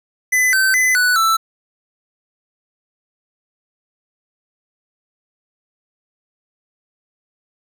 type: tone with pitch steps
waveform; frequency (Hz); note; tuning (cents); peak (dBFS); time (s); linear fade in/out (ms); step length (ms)
square; 2010 / 1541 / 2018 / 1483 / 1326; B6 / G6 / B6 / F#6 / E6; +30 / -30 / +37 / +4 / +10; -13; 0.32-1.37; 10; 210
effects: none